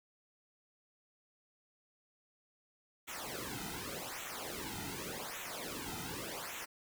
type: noise with flanger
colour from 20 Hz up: pink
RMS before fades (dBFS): -43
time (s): 3.07-6.66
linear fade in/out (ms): 20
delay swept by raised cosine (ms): 0.2 to 1.8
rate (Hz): 0.86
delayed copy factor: -0.9
effects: none